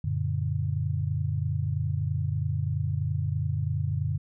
sine chord, Gb augmented, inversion none, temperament just, 92.5 / 115.62 / 144.53 Hz, Gb2 / Bb2 / D3, 0 / -14 / -27 cents, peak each -29 / -31 / -29 dBFS, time 0.04-4.18 s, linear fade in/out 5 ms, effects none

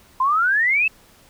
sine exponential sweep, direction up, 1009 to 2680 Hz, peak -15 dBFS, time 0.2-0.88 s, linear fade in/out 5 ms, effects pink hiss -52 dBFS RMS until 1.29 s

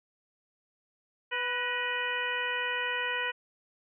harmonic tone with a mistuned harmonic, 493.9 Hz, B4, in tune, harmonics 1 / 2 / 3 / 4 / 5 / 6, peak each -39 / -37 / -35 / -34 / -36 / -38 dBFS, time 1.31-3.32 s, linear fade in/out 20 ms, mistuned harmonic 4, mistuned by -62 cents, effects none

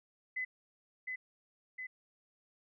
sine tone with echo, 2019 Hz, B6, 38 cents sharp, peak -34 dBFS, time 0.36-0.45 s, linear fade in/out 10 ms, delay 710 ms, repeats 2, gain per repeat -3 dB, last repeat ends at 1.87 s, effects none

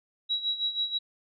sine tone with tremolo, 3878 Hz, B7, 32 cents flat, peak -24 dBFS, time 0.29-0.99 s, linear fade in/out 20 ms, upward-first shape sine, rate 6.2 Hz, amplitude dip 75%, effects none

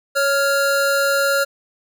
square tone pair together, 555.8 / 1396.9 Hz, C#5 / F6, +4 / 0 cents, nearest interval octave + major third, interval 1596 cents, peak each -19 dBFS, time 0.15-1.45 s, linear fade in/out 20 ms, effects 9-bit

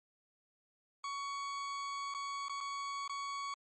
40% pulse tone with dropouts, 1120 Hz, C#6, 18 cents sharp, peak -37 dBFS, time 1.04-3.54 s, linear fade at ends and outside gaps 2 ms, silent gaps 2.14-2.147 / 2.484-2.495 / 2.605-2.609 / 3.078-3.095 s, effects MP3 32 kbps

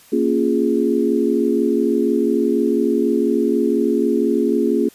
sine chord, Bb minor seventh, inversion none, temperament equal, 233.1 / 277.2 / 349.2 / 415.3 Hz, Bb3 / Db4 / F4 / Ab4, 0 / 0 / 0 / 0 cents, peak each -20 dBFS, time 0.12-4.89 s, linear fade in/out 10 ms, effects white hiss -48 dBFS RMS until 4.94 s + resampled to 32000 Hz

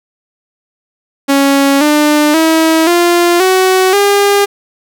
sawtooth tone with pitch steps, 277.2 / 298.8 / 322.1 / 347.2 / 374.3 / 403.5 Hz, C#4 / D4 / E4 / F4 / F#4 / G#4, 0 / +30 / -40 / -10 / +20 / -50 cents, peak -3 dBFS, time 1.28-4.46 s, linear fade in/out 20 ms, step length 530 ms, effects none

